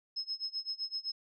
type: tone with tremolo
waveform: sine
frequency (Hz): 5170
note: E8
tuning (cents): -34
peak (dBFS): -32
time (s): 0.16-1.12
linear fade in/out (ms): 10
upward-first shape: sine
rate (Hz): 7.8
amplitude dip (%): 95
effects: none